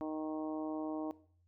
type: harmonic tone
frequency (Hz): 155.56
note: D#3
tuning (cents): 0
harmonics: 2 / 3 / 4 / 5 / 6 / 7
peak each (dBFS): -38 / -47 / -44 / -48 / -50 / -53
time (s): 0.01-1.11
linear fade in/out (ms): 0
effects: noise-tail reverb RT60 0.5 s tail -18 dB re dry + added 87 Hz sine -68 dBFS peak until 1.47 s